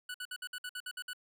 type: tone bursts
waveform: 25% pulse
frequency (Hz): 1480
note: F#6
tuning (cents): 0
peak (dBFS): -35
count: 10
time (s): 0.09-1.133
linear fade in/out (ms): 5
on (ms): 53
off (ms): 57
effects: none